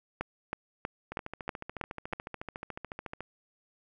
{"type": "two click trains", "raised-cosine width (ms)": 0.5, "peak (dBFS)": [-23, -17], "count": [30, 7], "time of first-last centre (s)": [[1.12, 3.206], [0.21, 2.133]], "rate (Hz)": [13.9, 3.12], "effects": []}